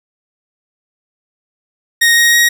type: tone with pitch steps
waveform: sawtooth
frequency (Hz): 1864.7 / 1876.6 / 1888.5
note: A#6 / A#6 / A#6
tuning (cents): 0 / +11 / +22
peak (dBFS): -4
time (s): 2.01-2.49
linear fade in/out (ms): 10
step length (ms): 160
effects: none